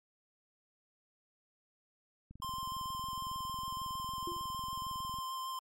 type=click train; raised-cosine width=5 ms; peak=-38 dBFS; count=64; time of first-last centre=2.31-5.187 s; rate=21.9 Hz
type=tone with vibrato; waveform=square; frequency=1046.5 Hz; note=C6; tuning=in tune; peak=-38 dBFS; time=2.42-5.59 s; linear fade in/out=2 ms; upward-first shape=sine; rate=6.6 Hz; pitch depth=11 cents each way
type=tone with exponential decay; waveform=sine; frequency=346.5 Hz; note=F4; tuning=14 cents flat; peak=-36 dBFS; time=4.27-4.5 s; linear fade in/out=5 ms; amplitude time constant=49 ms
effects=MP3 64 kbps